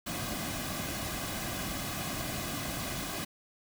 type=noise with comb filter; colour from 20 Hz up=pink; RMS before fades=-36 dBFS; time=0.06-3.25 s; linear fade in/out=10 ms; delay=2.2 ms; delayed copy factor=-0.6; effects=none